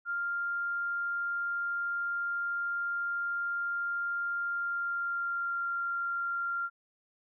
sine tone with pitch glide, 1396.9 to 1386.4 Hz, F6 to F6, 0 to -13 cents, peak -30 dBFS, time 0.05-6.7 s, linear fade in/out 50 ms, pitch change -13 cents, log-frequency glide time 4.45-5.63 s, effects none

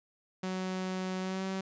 sawtooth tone with pitch glide, 186.3 to 190.76 Hz, F#3 to G3, +12 to -47 cents, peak -29 dBFS, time 0.43-1.61 s, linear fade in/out 5 ms, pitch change +41 cents, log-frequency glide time 1.2-1.44 s, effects resampled to 16000 Hz

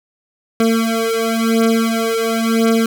25% pulse beating tone pair, 226 / 226.96 Hz, A3 / A#3, +47 / -46 cents, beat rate 0.96 Hz, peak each -13 dBFS, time 0.6-2.86 s, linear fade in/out 2 ms, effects none

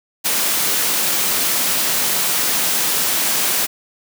white high-pass noise, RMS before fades -18 dBFS, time 0.24-3.67 s, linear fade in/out 20 ms, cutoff 140 Hz, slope 24 dB/octave, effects none

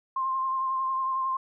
sine tone with vibrato, 1055 Hz, C6, 14 cents sharp, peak -25 dBFS, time 0.16-1.37 s, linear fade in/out 5 ms, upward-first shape triangle, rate 11 Hz, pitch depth 27 cents each way, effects none

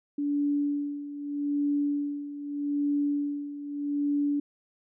sine tone with tremolo, 288.4 Hz, D4, 31 cents flat, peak -23 dBFS, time 0.18-4.4 s, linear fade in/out 5 ms, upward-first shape sine, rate 0.81 Hz, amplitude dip 75%, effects none

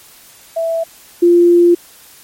sine tone pair in turn, 659.3 / 346.8 Hz, E5 / F4, 0 / -12 cents, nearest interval major seventh, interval 1112 cents, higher first, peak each -14 / -5 dBFS, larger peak second, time 0.56-0.84 / 1.22-1.75 s, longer second, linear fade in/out 10 ms, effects white hiss -42 dBFS RMS until 2.23 s + MP3 64 kbps

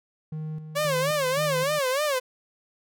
triangle tone with tremolo, 155.56 Hz, D#3, in tune, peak -28 dBFS, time 0.32-1.79 s, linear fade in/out 5 ms, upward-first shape square, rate 1.9 Hz, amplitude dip 55%
sawtooth tone with vibrato, 555 Hz, C#5, 2 cents sharp, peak -19 dBFS, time 0.75-2.2 s, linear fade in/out 20 ms, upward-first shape sine, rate 3.3 Hz, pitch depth 160 cents each way
effects none

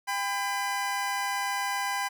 25% pulse tone pair together, 799 / 1006.7 Hz, G5 / B5, +33 / +33 cents, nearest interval major third, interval 400 cents, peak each -27 dBFS, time 0.07-2.09 s, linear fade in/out 20 ms, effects none

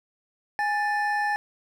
triangle tone pair together, 828 / 1764.1 Hz, G#5 / A6, -5 / +4 cents, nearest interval octave + minor second, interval 1309 cents, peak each -23 / -25 dBFS, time 0.59-1.36 s, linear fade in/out 0 ms, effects none

